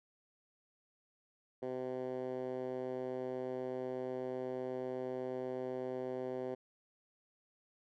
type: tone with band-pass filter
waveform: 10% pulse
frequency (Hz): 128.1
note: C3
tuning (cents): -36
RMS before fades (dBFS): -40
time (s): 1.62-6.55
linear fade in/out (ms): 10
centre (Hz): 430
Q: 1.7
effects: none